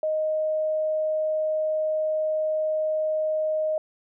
sine tone, 622.3 Hz, D#5, in tune, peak -22 dBFS, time 0.03-3.78 s, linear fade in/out 2 ms, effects none

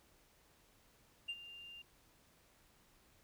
sine tone with ADSR envelope, 2794 Hz, F7, in tune, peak -35 dBFS, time 1.28-1.82 s, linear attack 15 ms, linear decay 47 ms, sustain -15 dB, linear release 5 ms, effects tanh soft clip ceiling -36 dBFS + pink hiss -69 dBFS RMS until 3.23 s

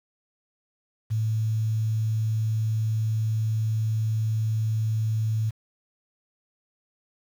sine tone with quantisation, 110 Hz, A2, in tune, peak -22 dBFS, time 1.1-5.51 s, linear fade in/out 20 ms, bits 8, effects none

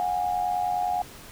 sine tone pair together, 724.2 / 814 Hz, F#5 / G#5, -37 / -35 cents, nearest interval major second, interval 202 cents, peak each -25 / -28 dBFS, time 0-1.02 s, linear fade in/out 0 ms, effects pink hiss -45 dBFS RMS until 1.31 s

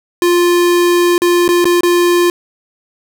square tone with dropouts, 350 Hz, F4, 4 cents sharp, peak -9 dBFS, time 0.22-2.3 s, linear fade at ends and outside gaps 1 ms, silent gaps 1.18-1.219 / 1.479-1.489 / 1.644-1.654 / 1.808-1.833 s, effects none

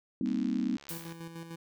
sine chord, C minor seventh, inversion second, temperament equal, 196 / 233.1 / 261.6 / 311.1 Hz, G3 / Bb3 / C4 / Eb4, 0 / 0 / 0 / 0 cents, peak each -35 / -32 / -32 / -36 dBFS, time 0.21-0.77 s, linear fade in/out 2 ms
click train, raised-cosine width 0.2 ms, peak -32 dBFS, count 62, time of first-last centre 0.26-1.123 s, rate 70.7 Hz
blue noise with exponential decay, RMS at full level -37 dBFS, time 0.89-1.29 s, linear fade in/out 0 ms, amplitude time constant 85 ms
25% pulse tone with tremolo, 166.2 Hz, E3, 15 cents sharp, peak -36 dBFS, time 0.9-1.56 s, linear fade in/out 10 ms, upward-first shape square, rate 6.6 Hz, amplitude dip 50%
effects none

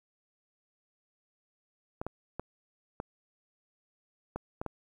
clicks, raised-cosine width 1 ms, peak -21 dBFS, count 7, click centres 2.015 / 2.066 / 2.396 / 3.001 / 4.36 / 4.615 / 4.663 s, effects 10-bit

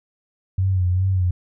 sine tone with vibrato, 92.5 Hz, F#2, in tune, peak -16 dBFS, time 0.58-1.31 s, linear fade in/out 5 ms, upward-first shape sine, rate 2.5 Hz, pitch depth 61 cents each way, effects none

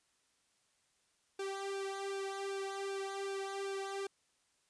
sawtooth tone with flanger, 392 Hz, G4, in tune, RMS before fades -40 dBFS, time 1.39-4.07 s, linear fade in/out 5 ms, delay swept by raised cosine 0.98 to 2.18 ms, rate 2.6 Hz, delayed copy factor -1, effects white hiss -75 dBFS RMS until 4.69 s + resampled to 22050 Hz

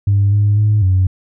sine tone with pitch steps, 100.3 / 103.2 / 105.7 / 93.4 Hz, G2 / G#2 / G#2 / F#2, +40 / -10 / +31 / +17 cents, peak -8 dBFS, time 0.07-1.07 s, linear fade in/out 5 ms, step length 250 ms, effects tanh soft clip ceiling -6 dBFS

